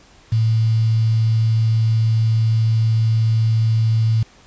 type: tone with quantisation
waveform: sine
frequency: 111.7 Hz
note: A2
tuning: 27 cents sharp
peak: -13 dBFS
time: 0.32-4.23 s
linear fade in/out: 5 ms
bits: 6
effects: pink hiss -49 dBFS RMS until 4.46 s + resampled to 16000 Hz